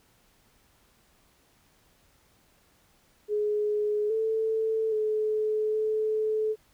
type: tone with pitch steps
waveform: sine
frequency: 419.7 / 442.4 / 429.9 / 433.3 Hz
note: G#4 / A4 / A4 / A4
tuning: +18 / +9 / -40 / -27 cents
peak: -24 dBFS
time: 3.28-6.56 s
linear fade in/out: 50 ms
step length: 820 ms
effects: pink hiss -64 dBFS RMS until 6.73 s